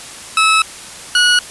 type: tone pair in turn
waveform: 20% pulse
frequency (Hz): 1300 / 1459.2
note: E6 / F#6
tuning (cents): -24 / -24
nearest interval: major second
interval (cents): 200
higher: second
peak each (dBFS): -4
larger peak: neither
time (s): 0.37-0.62 / 1.15-1.39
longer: first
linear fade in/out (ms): 2
effects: white hiss -32 dBFS RMS until 1.5 s + resampled to 24000 Hz